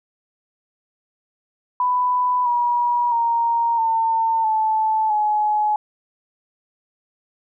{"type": "tone with pitch steps", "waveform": "sine", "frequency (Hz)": [994, 962.4, 931.7, 902.1, 873.4, 845.6], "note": ["B5", "B5", "A#5", "A5", "A5", "G#5"], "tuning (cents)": [11, -45, -1, 43, -13, 31], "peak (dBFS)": -16, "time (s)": [1.8, 5.76], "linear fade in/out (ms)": 2, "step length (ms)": 660, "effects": []}